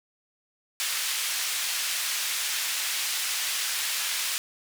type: band-pass noise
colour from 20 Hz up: pink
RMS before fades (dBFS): -29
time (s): 0.8-4.38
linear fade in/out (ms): 0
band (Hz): 2200 to 14000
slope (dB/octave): 12
effects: none